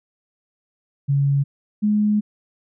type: tone pair in turn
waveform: sine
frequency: 140.1 / 209.9 Hz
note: C#3 / G#3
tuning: +19 / +19 cents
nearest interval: perfect fifth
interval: 700 cents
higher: second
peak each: -15 dBFS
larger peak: neither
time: 1.08-1.44 / 1.82-2.21 s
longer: second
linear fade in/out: 20 ms
effects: none